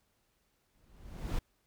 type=noise with exponential growth; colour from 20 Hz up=brown; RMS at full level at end=-30 dBFS; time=0.74-1.39 s; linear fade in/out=5 ms; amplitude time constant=140 ms; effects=pink hiss -75 dBFS RMS until 1.66 s